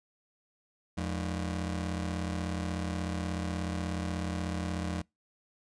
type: ring-modulated tone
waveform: 30% pulse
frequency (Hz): 130.1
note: C3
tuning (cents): -9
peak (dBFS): -26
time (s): 0.97-5.02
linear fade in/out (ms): 10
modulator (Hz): 46.8
effects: noise-tail reverb RT60 0.2 s tail -26 dB re dry + resampled to 22050 Hz